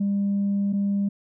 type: tone pair in turn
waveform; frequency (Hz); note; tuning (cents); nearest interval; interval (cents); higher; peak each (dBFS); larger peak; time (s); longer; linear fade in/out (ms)
sine; 200.2 / 200.2; G3 / G3; +37 / +37; unison; 0; neither; -19 / -19; neither; 0-0.73 / 0.73-1.09; first; 10
effects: tanh soft clip ceiling -18 dBFS